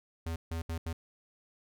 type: tone bursts at uneven times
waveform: square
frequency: 82.41 Hz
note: E2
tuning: in tune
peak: -34 dBFS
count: 4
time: 0.26-0.36 / 0.51-0.62 / 0.69-0.78 / 0.86-0.93 s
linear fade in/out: 5 ms
effects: none